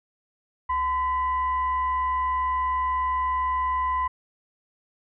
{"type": "tone with frequency modulation", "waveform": "sine", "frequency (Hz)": 1017, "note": "C6", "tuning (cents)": -50, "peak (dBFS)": -22, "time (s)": [0.69, 4.08], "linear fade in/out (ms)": 10, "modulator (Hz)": 950, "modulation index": 0.4, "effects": []}